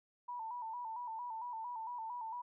sine tone with vibrato, 932.3 Hz, A#5, in tune, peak -40 dBFS, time 0.28-2.42 s, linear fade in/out 10 ms, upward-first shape square, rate 4.4 Hz, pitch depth 77 cents each way, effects none

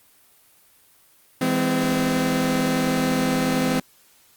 sawtooth chord, E augmented, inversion none, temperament just, 164.81 / 206 / 257.5 Hz, E3 / G#3 / B#3, 0 / -14 / -28 cents, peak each -22 / -23 / -17 dBFS, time 1.41-3.8 s, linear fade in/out 5 ms, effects white hiss -56 dBFS RMS until 4.36 s + Opus 32 kbps

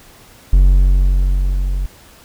triangle tone with level ramp, 46.25 Hz, F#1, in tune, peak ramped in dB -3 to -14 dBFS, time 0.53-1.86 s, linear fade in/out 0 ms, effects pink hiss -44 dBFS RMS until 2.24 s

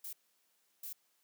violet noise bursts at uneven times, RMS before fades -44 dBFS, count 2, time 0.04-0.13 / 0.83-0.93 s, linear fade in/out 5 ms, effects white hiss -75 dBFS RMS until 1.23 s + high-pass 200 Hz 12 dB/octave

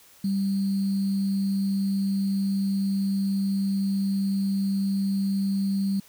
sine tone with sample-and-hold, 196 Hz, G3, in tune, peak -22 dBFS, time 0.24-6 s, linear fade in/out 5 ms, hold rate 4410 Hz, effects white hiss -54 dBFS RMS until 6.08 s

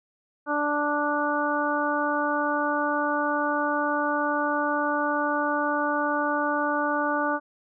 harmonic tone, 293.7 Hz, D4, in tune, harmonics 1 / 2 / 3 / 4 / 5, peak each -29 / -29 / -29 / -29 / -29 dBFS, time 0.46-7.4 s, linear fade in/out 50 ms, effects none

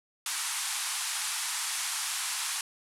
white band-pass noise, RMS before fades -33 dBFS, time 0.26-2.61 s, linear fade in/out 2 ms, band 820 to 11000 Hz, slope 48 dB/octave, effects none

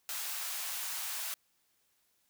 white high-pass noise, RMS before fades -38 dBFS, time 0.09-1.34 s, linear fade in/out 0 ms, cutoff 720 Hz, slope 24 dB/octave, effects white hiss -74 dBFS RMS until 2.29 s

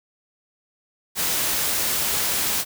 white noise, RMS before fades -23 dBFS, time 1.15-2.65 s, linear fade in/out 50 ms, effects none

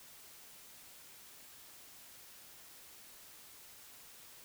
silence, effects white hiss -56 dBFS RMS until 4.44 s

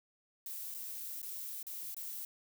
violet noise with dropouts, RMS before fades -43 dBFS, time 0.46-2.25 s, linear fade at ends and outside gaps 2 ms, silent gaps 0.742-0.746 / 1.218-1.228 / 1.629-1.667 / 1.945-1.966 s, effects none

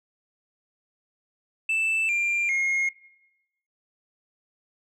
sine tone with pitch steps, 2645 / 2384 / 2148 Hz, E7 / D7 / C7, +5 / +25 / +45 cents, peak -19 dBFS, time 1.69-2.89 s, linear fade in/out 5 ms, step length 400 ms, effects noise-tail reverb RT60 0.9 s tail -21 dB re dry + tanh soft clip ceiling -21 dBFS

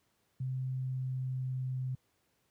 sine tone with pitch glide, 129.9 to 129.08 Hz, C3 to C3, -12 to -23 cents, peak -32 dBFS, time 0.4-1.95 s, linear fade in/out 5 ms, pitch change -11 cents, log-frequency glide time 0.7-1.82 s, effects pink hiss -75 dBFS RMS until 2.5 s + high-pass 80 Hz 12 dB/octave

